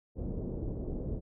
pink low-pass noise, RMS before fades -36 dBFS, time 0.15-1.21 s, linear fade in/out 50 ms, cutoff 490 Hz, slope 24 dB/octave, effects none

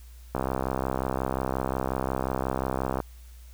click train, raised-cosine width 1 ms, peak -13 dBFS, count 175, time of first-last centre 0.35-3.002 s, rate 65.6 Hz, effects added 60 Hz sine -44 dBFS peak until 3.53 s + white hiss -58 dBFS RMS until 3.53 s

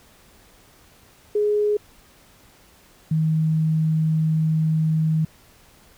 sine tone pair in turn, 417.5 / 158.07 Hz, G#4 / D#3, +9 / +28 cents, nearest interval octave + perfect fourth, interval 1681 cents, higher first, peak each -17 dBFS, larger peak neither, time 1.35-1.77 / 3.11-5.25 s, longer second, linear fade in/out 5 ms, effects pink hiss -53 dBFS RMS until 5.97 s

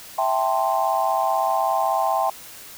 sine chord, A minor seventh, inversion second, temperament equal, 659.3 / 784 / 880 / 1046.5 Hz, E5 / G5 / A5 / C6, 0 / 0 / 0 / 0 cents, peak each -24 / -22 / -26 / -25 dBFS, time 0.18-2.3 s, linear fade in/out 5 ms, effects white hiss -41 dBFS RMS until 2.77 s

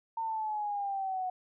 sine exponential sweep, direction down, 913 to 733 Hz, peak -31 dBFS, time 0.17-1.3 s, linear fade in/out 5 ms, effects none

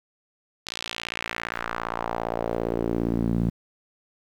sawtooth tone with band-pass filter sweep, 57.5 Hz, A#1, 23 cents flat, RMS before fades -28 dBFS, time 0.66-3.5 s, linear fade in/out 10 ms, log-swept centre 4300 to 180 Hz, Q 1.9, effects 9-bit

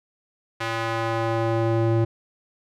square tone with band-pass filter sweep, 114 Hz, A#2, 38 cents flat, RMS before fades -23 dBFS, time 0.6-2.05 s, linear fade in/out 10 ms, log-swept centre 1800 to 280 Hz, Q 0.77, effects none

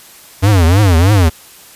square tone with vibrato, 92.5 Hz, F#2, in tune, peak -7 dBFS, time 0.42-1.3 s, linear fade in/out 20 ms, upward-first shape triangle, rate 3.2 Hz, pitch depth 280 cents each way, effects white hiss -39 dBFS RMS until 1.75 s + resampled to 32000 Hz

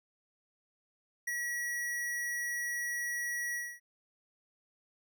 square tone with ADSR envelope, 1924 Hz, B6, 46 cents flat, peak -32 dBFS, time 1.27-3.8 s, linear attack 8 ms, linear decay 25 ms, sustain -2 dB, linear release 250 ms, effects none

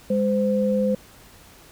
sine tone pair together, 204.3 / 514.1 Hz, G#3 / C5, -28 / -31 cents, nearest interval octave + major third, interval 1597 cents, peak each -21 dBFS, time 0.1-0.95 s, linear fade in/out 5 ms, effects pink hiss -49 dBFS RMS until 1.71 s

